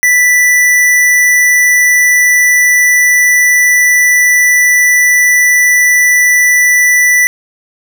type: tone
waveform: square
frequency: 1975.5 Hz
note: B6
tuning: in tune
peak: -6 dBFS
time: 0.03-7.27 s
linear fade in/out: 0 ms
effects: none